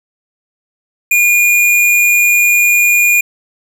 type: tone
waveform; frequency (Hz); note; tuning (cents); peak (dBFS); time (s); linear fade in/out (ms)
square; 2430; D#7; -42; -8; 1.11-3.21; 5
effects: none